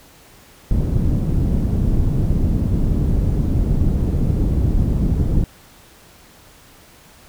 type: low-pass noise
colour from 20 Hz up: pink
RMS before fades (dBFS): -17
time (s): 0.71-5.44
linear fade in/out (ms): 2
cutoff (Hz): 210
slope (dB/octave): 12
effects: pink hiss -47 dBFS RMS until 7.28 s